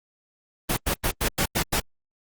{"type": "noise bursts", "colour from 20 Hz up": "pink", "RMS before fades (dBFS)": -23, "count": 7, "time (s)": [0.69, 1.802], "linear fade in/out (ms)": 10, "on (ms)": 80, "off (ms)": 92, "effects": ["Opus 24 kbps"]}